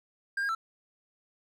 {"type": "tone with pitch steps", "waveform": "triangle", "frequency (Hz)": [1600, 1624, 1333], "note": ["G6", "G#6", "E6"], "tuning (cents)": [35, -39, 19], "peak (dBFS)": -26, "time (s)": [0.37, 0.55], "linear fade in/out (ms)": 5, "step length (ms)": 60, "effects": []}